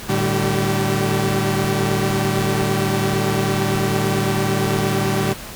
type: tone cluster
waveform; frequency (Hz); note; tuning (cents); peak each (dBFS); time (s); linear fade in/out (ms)
sawtooth; 111.4 / 149 / 196.4 / 383.9; A2 / D3 / G3 / G4; +22 / +25 / +4 / -36; -19; 0.08-5.34; 20
effects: pink hiss -34 dBFS RMS until 5.55 s